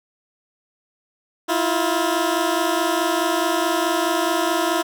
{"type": "tone pair together", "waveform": "15% pulse", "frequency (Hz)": [324.5, 349.2], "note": ["E4", "F4"], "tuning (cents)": [-27, 0], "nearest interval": "minor second", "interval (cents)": 127, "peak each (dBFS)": -15, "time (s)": [1.48, 4.83], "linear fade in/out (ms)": 20, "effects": []}